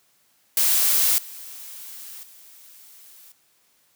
blue noise with level steps, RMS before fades -19 / -39 / -48 dBFS, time 0.57-3.32 s, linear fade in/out 2 ms, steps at 1.18 / 2.23 s, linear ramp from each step 2 ms, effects white hiss -63 dBFS RMS until 3.95 s + high-pass 80 Hz 12 dB/octave

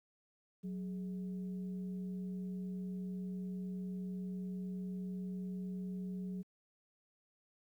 sine tone with frequency modulation, 185 Hz, F#3, in tune, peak -38 dBFS, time 0.63-6.43 s, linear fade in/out 20 ms, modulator 231 Hz, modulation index 0.38, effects high-pass 100 Hz 12 dB/octave + 12-bit

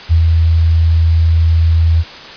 sine tone with ADSR envelope, 82 Hz, E2, 9 cents flat, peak -5 dBFS, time 0.09-2.04 s, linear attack 31 ms, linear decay 86 ms, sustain -2 dB, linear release 43 ms, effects white hiss -31 dBFS RMS until 2.36 s + resampled to 11025 Hz

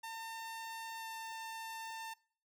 sawtooth tone with pitch glide, 904 to 898.3 Hz, A5 to A5, +47 to +36 cents, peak -39 dBFS, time 0.03-2.14 s, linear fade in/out 10 ms, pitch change -11 cents, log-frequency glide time 0.99-1.07 s, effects noise-tail reverb RT60 0.5 s tail -23 dB re dry

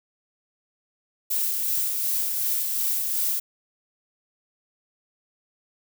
violet noise with tremolo, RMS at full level -24 dBFS, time 1.3-3.4 s, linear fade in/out 10 ms, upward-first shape sine, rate 2.7 Hz, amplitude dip 30%, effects none

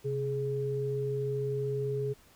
sine tone pair together, 131.96 / 418.7 Hz, C3 / G#4, +15 / +14 cents, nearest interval octave + minor sixth, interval 1999 cents, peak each -33 / -31 dBFS, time 0.04-2.14 s, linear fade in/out 20 ms, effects pink hiss -60 dBFS RMS until 2.35 s

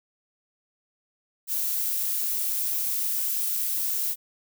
violet noise, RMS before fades -27 dBFS, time 1.47-4.16 s, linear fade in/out 50 ms, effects none

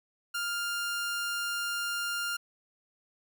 sawtooth tone, 1400 Hz, F6, 4 cents sharp, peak -27 dBFS, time 0.34-2.37 s, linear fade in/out 10 ms, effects none

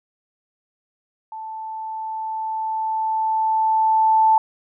sine tone with level ramp, 880 Hz, A5, in tune, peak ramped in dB -30 to -11 dBFS, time 1.32-4.38 s, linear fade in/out 2 ms, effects none

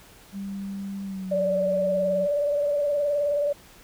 sine tone with pitch glide, 196.9 to 183.71 Hz, G3 to F#3, +8 to -12 cents, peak -30 dBFS, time 0.32-2.28 s, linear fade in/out 50 ms, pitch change -120 cents, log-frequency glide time 1.03-1.36 s
sine tone with vibrato, 580 Hz, D5, 22 cents flat, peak -21 dBFS, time 1.31-3.53 s, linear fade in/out 10 ms, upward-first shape sine, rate 19 Hz, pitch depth 36 cents each way
effects pink hiss -51 dBFS RMS until 3.83 s

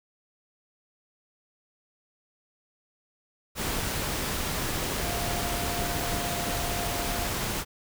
sine tone in noise, 698.5 Hz, F5, in tune, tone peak -35 dBFS, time 5-7.29 s, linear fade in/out 50 ms, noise pink, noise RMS -30 dBFS, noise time 3.55-7.65 s, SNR -8 dB, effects none

